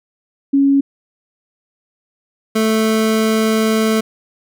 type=tone pair in turn; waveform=sine / 25% pulse; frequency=277.1 / 219.9 Hz; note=C#4 / A3; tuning=-1 / -1 cents; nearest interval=major third; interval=400 cents; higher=first; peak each=-9 dBFS; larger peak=neither; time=0.53-0.81 / 2.55-4.01 s; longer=second; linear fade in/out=10 ms; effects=none